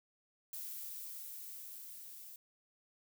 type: noise with level ramp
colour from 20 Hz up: violet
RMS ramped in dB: -44 to -52 dBFS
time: 0.53-2.36 s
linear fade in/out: 2 ms
effects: none